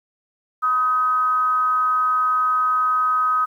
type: tone with frequency modulation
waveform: sine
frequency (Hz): 1261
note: D#6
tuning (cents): +23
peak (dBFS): -16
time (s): 0.62-3.46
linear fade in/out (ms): 20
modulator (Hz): 261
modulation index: 0.31
effects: 9-bit